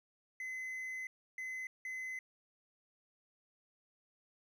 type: tone bursts at uneven times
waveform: triangle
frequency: 2039 Hz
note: C7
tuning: 45 cents flat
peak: -38 dBFS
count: 3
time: 0.4-1.07 / 1.38-1.67 / 1.85-2.19 s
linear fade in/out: 2 ms
effects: none